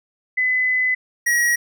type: tone pair in turn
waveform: sine / square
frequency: 2014 / 1905 Hz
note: B6 / A#6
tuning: +33 / +37 cents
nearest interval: minor second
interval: 96 cents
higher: first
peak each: -16 dBFS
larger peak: neither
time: 0.37-0.95 / 1.26-1.56 s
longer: first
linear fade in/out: 10 ms
effects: none